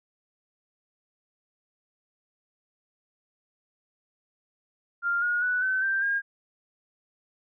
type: tone with pitch steps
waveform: sine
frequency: 1396.9 / 1438.7 / 1481.7 / 1526 / 1571.6 / 1618.6 Hz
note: F6 / F#6 / F#6 / G6 / G6 / G#6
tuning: 0 / -49 / +2 / -47 / +4 / -45 cents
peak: -23 dBFS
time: 5.02-6.22 s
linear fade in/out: 50 ms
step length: 200 ms
effects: none